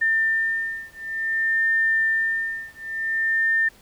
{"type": "beating tone pair", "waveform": "sine", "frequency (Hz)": [1800, 1800.55], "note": ["A6", "A6"], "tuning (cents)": [39, 39], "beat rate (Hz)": 0.55, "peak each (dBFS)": -23, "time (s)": [0.01, 3.69], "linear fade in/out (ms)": 10, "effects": ["pink hiss -53 dBFS RMS until 3.81 s"]}